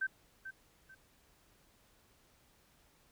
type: tone with echo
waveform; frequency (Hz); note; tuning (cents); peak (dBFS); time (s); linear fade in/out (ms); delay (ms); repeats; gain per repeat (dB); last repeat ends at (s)
sine; 1551; G6; -19; -31; 0.01-0.07; 10; 440; 2; -11; 0.95
effects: pink hiss -68 dBFS RMS until 3.11 s